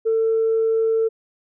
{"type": "tone", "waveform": "sine", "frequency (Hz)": 448, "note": "A4", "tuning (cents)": 31, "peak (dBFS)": -15, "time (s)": [0.05, 1.09], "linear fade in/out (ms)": 20, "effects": ["tanh soft clip ceiling -12 dBFS"]}